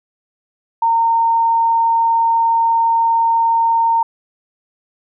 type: tone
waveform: sine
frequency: 917 Hz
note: A#5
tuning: 29 cents flat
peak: -11 dBFS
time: 0.82-4.03 s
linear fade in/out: 5 ms
effects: none